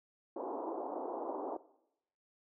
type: band-pass noise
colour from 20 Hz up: pink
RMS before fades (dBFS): -40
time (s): 0.36-1.57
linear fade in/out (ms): 5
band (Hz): 290 to 1000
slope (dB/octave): 48
effects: noise-tail reverb RT60 0.8 s tail -18 dB re dry